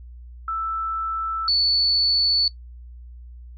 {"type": "tone pair in turn", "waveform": "sine", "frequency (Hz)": [1322, 4457], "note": ["E6", "C#8"], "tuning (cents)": [5, 9], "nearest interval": "octave + major sixth", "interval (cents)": 2104, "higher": "second", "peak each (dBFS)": [-23, -16], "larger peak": "second", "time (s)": [[0.48, 1.48], [1.48, 2.48]], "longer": "neither", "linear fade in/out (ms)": 2, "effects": ["noise-tail reverb RT60 0.1 s tail -18 dB re dry", "added 60 Hz sine -38 dBFS peak until 3.57 s"]}